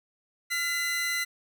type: tone pair together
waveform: sawtooth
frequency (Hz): 1396.9 / 2020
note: F6 / B6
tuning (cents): 0 / +39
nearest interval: tritone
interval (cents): 639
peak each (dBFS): -32 / -24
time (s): 0.5-1.25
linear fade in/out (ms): 20
effects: none